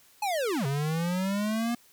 square linear two-way sweep, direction down then up, 863 to 134 to 239.8 Hz, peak -27 dBFS, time 0.22-1.75 s, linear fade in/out 5 ms, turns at 0.66 s, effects white hiss -59 dBFS RMS until 1.92 s

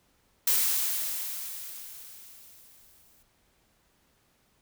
blue noise with exponential decay, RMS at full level -23 dBFS, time 0.47-3.23 s, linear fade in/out 5 ms, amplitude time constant 600 ms, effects pink hiss -68 dBFS RMS until 4.61 s

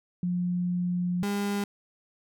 sine / 35% pulse tone pair in turn, 177.8 / 202.3 Hz, F3 / G#3, +31 / -45 cents, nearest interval major second, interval 224 cents, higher second, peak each -25 dBFS, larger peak neither, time 0.23-1.23 / 1.23-1.64 s, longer first, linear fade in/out 2 ms, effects none

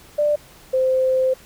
sine tone pair in turn, 592 / 519.5 Hz, D5 / C5, +14 / -12 cents, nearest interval major second, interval 226 cents, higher first, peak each -15 dBFS, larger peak neither, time 0.18-0.36 / 0.73-1.34 s, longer second, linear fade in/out 10 ms, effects pink hiss -47 dBFS RMS until 1.45 s

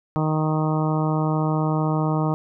harmonic tone, 155.56 Hz, D#3, in tune, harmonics 1 / 2 / 3 / 4 / 5 / 6 / 7 / 8, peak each -21 / -26 / -31 / -31 / -31 / -32 / -33 / -34 dBFS, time 0.16-2.34 s, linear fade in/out 0 ms, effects none

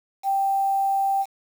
sine tone with quantisation, 784 Hz, G5, in tune, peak -19 dBFS, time 0.23-1.26 s, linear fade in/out 50 ms, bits 7, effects none

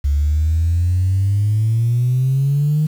sine exponential sweep, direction up, 69.8 to 155.56 Hz, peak -12 dBFS, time 0.04-2.87 s, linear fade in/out 10 ms, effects tanh soft clip ceiling -9 dBFS + 7-bit

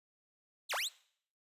30% pulse linear two-way sweep, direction down then up, 4435 to 490.7 to 4435 Hz, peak -31 dBFS, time 0.69-0.89 s, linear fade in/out 20 ms, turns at 0.74 s, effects noise-tail reverb RT60 0.6 s tail -22 dB re dry + resampled to 32000 Hz

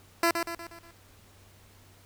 10% pulse tone with echo, 337.8 Hz, E4, 42 cents sharp, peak -13 dBFS, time 0.23-0.31 s, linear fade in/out 2 ms, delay 120 ms, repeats 5, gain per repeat -6 dB, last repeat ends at 0.91 s, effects added 96 Hz sine -58 dBFS peak until 2.05 s + pink hiss -58 dBFS RMS until 2.05 s

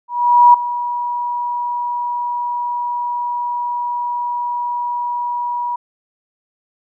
sine tone with ADSR envelope, 966 Hz, B5, 39 cents flat, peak -3 dBFS, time 0.08-5.76 s, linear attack 460 ms, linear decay 5 ms, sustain -15 dB, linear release 6 ms, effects none

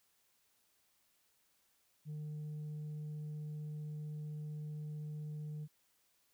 sine tone, 151.3 Hz, D#3, 48 cents flat, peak -38 dBFS, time 2.05-5.68 s, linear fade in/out 50 ms, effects tanh soft clip ceiling -40 dBFS + white hiss -75 dBFS RMS until 6.33 s

